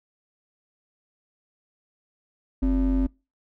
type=ring-modulated tone; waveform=triangle; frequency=155.56 Hz; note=D#3; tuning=in tune; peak=-14 dBFS; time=2.62-3.07 s; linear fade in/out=10 ms; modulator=109 Hz; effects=noise-tail reverb RT60 0.3 s tail -26 dB re dry